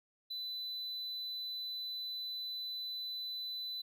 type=tone; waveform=triangle; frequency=4000 Hz; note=B7; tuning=21 cents sharp; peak=-37 dBFS; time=0.3-3.82 s; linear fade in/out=10 ms; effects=none